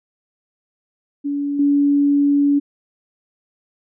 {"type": "tone with level steps", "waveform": "sine", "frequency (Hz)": 285.2, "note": "C#4", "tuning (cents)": 49, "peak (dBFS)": [-19, -12], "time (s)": [1.24, 2.6], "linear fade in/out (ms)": 20, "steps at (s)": 1.59, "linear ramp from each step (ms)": 5, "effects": []}